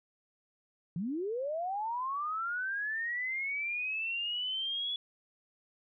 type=linear sweep; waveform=sine; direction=up; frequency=155.56 to 3414 Hz; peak=-32 dBFS; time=0.96-4.96 s; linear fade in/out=2 ms; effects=none